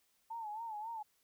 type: tone with vibrato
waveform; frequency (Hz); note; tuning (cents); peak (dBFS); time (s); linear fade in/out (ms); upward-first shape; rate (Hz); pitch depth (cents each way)
sine; 880; A5; 0; -40; 0.3-1.03; 10; sine; 3.7; 97
effects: white hiss -75 dBFS RMS until 1.23 s